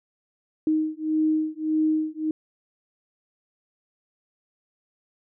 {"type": "beating tone pair", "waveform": "sine", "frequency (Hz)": [311.1, 312.8], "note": ["D#4", "D#4"], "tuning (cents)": [0, 9], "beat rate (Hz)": 1.7, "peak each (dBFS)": -24, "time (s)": [0.67, 2.31], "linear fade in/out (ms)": 2, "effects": []}